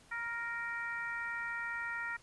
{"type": "harmonic tone with a mistuned harmonic", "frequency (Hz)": 466.2, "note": "A#4", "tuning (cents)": 0, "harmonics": [2, 3, 4, 5], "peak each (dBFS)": [-46, -40, -39, -47], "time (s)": [0.11, 2.17], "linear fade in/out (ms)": 10, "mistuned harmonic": 2, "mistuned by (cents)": 15, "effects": ["pink hiss -62 dBFS RMS until 2.22 s", "resampled to 24000 Hz"]}